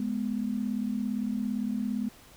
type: tone pair together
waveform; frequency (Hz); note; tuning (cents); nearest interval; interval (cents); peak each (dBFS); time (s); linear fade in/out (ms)
sine; 209.3 / 246.9; G#3 / B3; +14 / 0; minor third; 286; -30 / -31; 0-2.09; 2
effects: pink hiss -54 dBFS RMS until 2.36 s